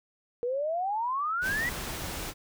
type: exponential sweep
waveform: sine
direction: up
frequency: 470.3 to 1991 Hz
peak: -27 dBFS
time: 0.43-1.69 s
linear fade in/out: 0 ms
type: noise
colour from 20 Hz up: pink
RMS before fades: -36 dBFS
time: 1.41-2.34 s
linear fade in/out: 50 ms
effects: none